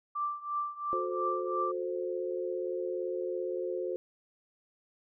sine tone with tremolo, 1175 Hz, D6, 1 cent sharp, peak -28 dBFS, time 0.15-1.72 s, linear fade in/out 10 ms, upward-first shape triangle, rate 2.9 Hz, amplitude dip 90%
sine chord, F# diminished, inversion none, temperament equal with one note detuned, 362.4 / 440 / 523.3 Hz, F#4 / A4 / C5, -36 / 0 / 0 cents, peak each -34 / -39 / -36 dBFS, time 0.93-3.96 s, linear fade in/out 0 ms
effects none

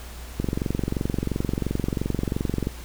click train, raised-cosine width 3 ms, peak -11 dBFS, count 53, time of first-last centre 0.4-2.671 s, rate 22.9 Hz, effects added 60 Hz sine -37 dBFS peak until 2.84 s + pink hiss -43 dBFS RMS until 2.84 s

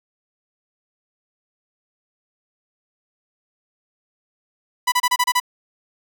sawtooth tone bursts, 990 Hz, B5, 4 cents sharp, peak -11 dBFS, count 7, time 4.87-5.401 s, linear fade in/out 10 ms, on 51 ms, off 29 ms, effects none

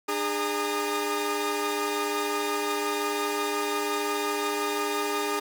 sawtooth tone cluster, 299.3 / 409.9 / 919 / 1224 Hz, D4 / G#4 / A#5 / D#6, +33 / -23 / -25 / -29 cents, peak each -30 / -25 / -31 / -29 dBFS, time 0.08-5.4 s, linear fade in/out 10 ms, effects none

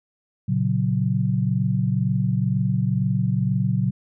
sine chord, F# major, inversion first, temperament equal, 116.54 / 138.59 / 185 Hz, A#2 / C#3 / F#3, 0 / 0 / 0 cents, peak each -23 dBFS, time 0.48-3.91 s, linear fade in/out 10 ms, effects none

